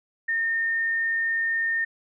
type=tone; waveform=sine; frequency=1824 Hz; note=A#6; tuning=38 cents flat; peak=-22 dBFS; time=0.28-1.85 s; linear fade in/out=10 ms; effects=none